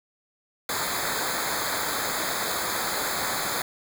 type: noise with comb filter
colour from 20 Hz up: pink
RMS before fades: -28 dBFS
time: 0.69-3.62 s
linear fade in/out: 2 ms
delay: 0.35 ms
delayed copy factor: -0.95
effects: none